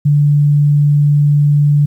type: tone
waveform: sine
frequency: 146 Hz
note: D3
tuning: 10 cents flat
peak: -7 dBFS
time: 0.05-1.86 s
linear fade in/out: 10 ms
effects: 8-bit